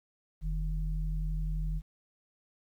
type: tone pair together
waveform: sine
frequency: 44.11 / 155.56 Hz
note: F1 / D#3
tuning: +18 / 0 cents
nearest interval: octave + minor seventh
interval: 2182 cents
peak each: -30 / -37 dBFS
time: 0.41-1.82 s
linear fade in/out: 50 ms
effects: 11-bit